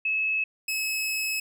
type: tone pair in turn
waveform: sine / sawtooth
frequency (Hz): 2590 / 2579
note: E7 / E7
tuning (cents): -31 / -39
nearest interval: unison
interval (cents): 8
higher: first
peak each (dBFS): -23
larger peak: neither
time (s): 0.05-0.44 / 0.68-1.4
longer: second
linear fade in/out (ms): 5
effects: none